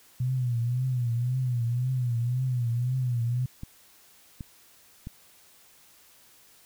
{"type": "tone with vibrato", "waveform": "sine", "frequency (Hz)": 123.2, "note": "B2", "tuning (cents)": -4, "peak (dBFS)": -24, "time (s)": [0.2, 3.46], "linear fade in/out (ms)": 5, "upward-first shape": "triangle", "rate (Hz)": 1.9, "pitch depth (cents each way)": 110}
{"type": "clicks", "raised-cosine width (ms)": 5, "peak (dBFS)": -24, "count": 3, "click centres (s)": [3.634, 4.408, 5.071]}
{"effects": ["white hiss -57 dBFS RMS until 6.65 s"]}